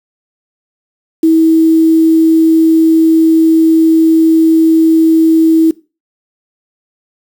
sine tone with quantisation, 322.3 Hz, E4, 39 cents flat, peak -4 dBFS, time 1.23-5.71 s, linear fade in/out 5 ms, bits 5, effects noise-tail reverb RT60 0.3 s tail -20 dB re dry

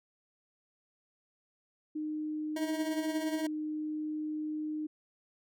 sine tone, 306.4 Hz, D#4, 27 cents flat, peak -33 dBFS, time 1.95-4.87 s, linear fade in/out 10 ms
25% pulse tone with tremolo, 317.5 Hz, D#4, 35 cents sharp, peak -29 dBFS, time 2.56-3.47 s, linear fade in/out 5 ms, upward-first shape sine, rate 17 Hz, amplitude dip 40%
effects none

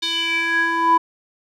square tone with band-pass filter sweep, 332.4 Hz, E4, 15 cents sharp, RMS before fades -19 dBFS, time 0.02-0.98 s, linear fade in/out 10 ms, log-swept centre 3800 to 940 Hz, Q 5.2, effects none

